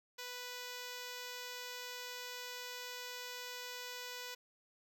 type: tone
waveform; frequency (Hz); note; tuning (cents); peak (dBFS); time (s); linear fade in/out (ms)
5% pulse; 493.9; B4; 0; -32; 0.18-4.35; 10
effects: none